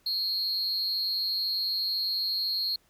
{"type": "tone with amplitude modulation", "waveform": "triangle", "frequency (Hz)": 4262, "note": "C8", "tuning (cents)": 31, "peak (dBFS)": -23, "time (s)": [0.06, 2.76], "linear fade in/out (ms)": 5, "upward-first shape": "sine", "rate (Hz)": 280, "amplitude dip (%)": 55, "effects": ["pink hiss -66 dBFS RMS until 2.89 s"]}